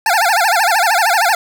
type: tone with vibrato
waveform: 25% pulse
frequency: 787 Hz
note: G5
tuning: 7 cents sharp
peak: -7 dBFS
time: 0.06-1.35 s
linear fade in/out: 2 ms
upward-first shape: sine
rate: 13 Hz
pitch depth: 250 cents each way
effects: none